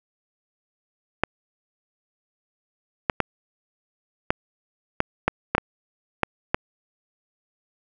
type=clicks; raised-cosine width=0.5 ms; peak=-3 dBFS; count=10; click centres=1.236 / 3.098 / 3.203 / 4.305 / 5.004 / 5.28 / 5.55 / 5.581 / 6.233 / 6.545 s; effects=none